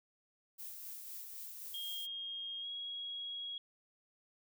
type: noise with tremolo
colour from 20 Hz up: violet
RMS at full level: -46 dBFS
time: 0.58-2.07 s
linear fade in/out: 20 ms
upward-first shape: triangle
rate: 3.9 Hz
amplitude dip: 35%
type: tone with pitch glide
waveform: sine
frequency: 3243 to 3309 Hz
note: G#7 to G#7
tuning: -42 to -7 cents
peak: -40 dBFS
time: 1.74-3.58 s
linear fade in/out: 2 ms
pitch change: +35 cents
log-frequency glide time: 2.61-2.66 s
effects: none